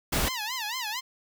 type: noise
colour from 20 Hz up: pink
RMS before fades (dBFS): -26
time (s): 0.12-0.29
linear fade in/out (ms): 10
type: tone with vibrato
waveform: 10% pulse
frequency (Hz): 932.3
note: A#5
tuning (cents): 0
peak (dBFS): -22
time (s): 0.26-1.01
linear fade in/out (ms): 20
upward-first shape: sine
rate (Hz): 4.4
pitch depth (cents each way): 200
effects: none